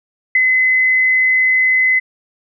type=tone with ADSR envelope; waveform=sine; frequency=2034 Hz; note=C7; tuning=50 cents flat; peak=-8 dBFS; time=0.35-2 s; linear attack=4 ms; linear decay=37 ms; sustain=-2 dB; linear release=18 ms; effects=none